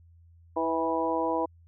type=harmonic tone with a mistuned harmonic; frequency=163.2 Hz; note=E3; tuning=17 cents flat; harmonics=2 / 3 / 4 / 5 / 6; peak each=-31 / -31 / -32 / -34 / -30 dBFS; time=0.56-1.46 s; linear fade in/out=10 ms; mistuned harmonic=3; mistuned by=+18 cents; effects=added 84 Hz sine -53 dBFS peak until 1.67 s